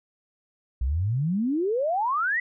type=exponential sweep; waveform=sine; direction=up; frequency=58.27 to 2014 Hz; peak=-22 dBFS; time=0.81-2.4 s; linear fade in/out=5 ms; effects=none